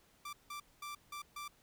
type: tone bursts at uneven times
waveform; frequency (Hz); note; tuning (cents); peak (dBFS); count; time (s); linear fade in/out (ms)
sawtooth; 1174.7; D6; 0; -39; 5; 0.25-0.33 / 0.5-0.6 / 0.82-0.95 / 1.12-1.22 / 1.36-1.48; 5
effects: pink hiss -68 dBFS RMS until 1.62 s